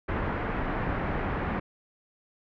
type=low-pass noise; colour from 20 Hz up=pink; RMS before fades=-30 dBFS; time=0.08-1.6 s; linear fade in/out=10 ms; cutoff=2000 Hz; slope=24 dB/octave; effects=none